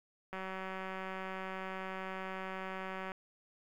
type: click train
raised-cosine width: 0.5 ms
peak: -27 dBFS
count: 528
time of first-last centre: 0.33-3.118 s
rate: 189 Hz
effects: 10-bit